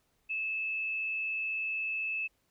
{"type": "tone with frequency modulation", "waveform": "sine", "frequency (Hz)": 2608, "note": "E7", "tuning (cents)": -19, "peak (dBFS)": -31, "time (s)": [0.29, 2.28], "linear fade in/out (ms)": 20, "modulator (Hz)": 114, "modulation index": 0.3, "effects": ["pink hiss -74 dBFS RMS until 2.5 s"]}